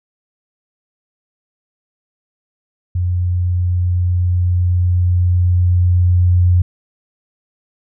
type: tone with level ramp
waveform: sine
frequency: 89.2 Hz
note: F2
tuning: 37 cents sharp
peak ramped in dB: -14 to -8 dBFS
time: 2.95-6.62 s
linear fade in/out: 5 ms
effects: none